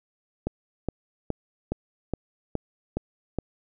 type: click train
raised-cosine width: 2 ms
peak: -13 dBFS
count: 8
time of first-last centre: 0.47-3.387 s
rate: 2.4 Hz
effects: none